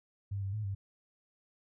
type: tone with pitch steps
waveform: sine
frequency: 99.6 / 97.5 / 107.2 / 98.3 Hz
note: G2 / G2 / A2 / G2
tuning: +28 / -9 / -45 / +5 cents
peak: -33 dBFS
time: 0.31-0.75 s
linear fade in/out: 10 ms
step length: 110 ms
effects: none